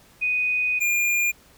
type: tone pair in turn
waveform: sine / square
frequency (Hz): 2489 / 2411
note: D#7 / D7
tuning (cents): 0 / +45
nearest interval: minor second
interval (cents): 55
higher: first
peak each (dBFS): -20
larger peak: neither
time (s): 0.21-0.8 / 0.8-1.32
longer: first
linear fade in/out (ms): 20
effects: pink hiss -54 dBFS RMS until 1.57 s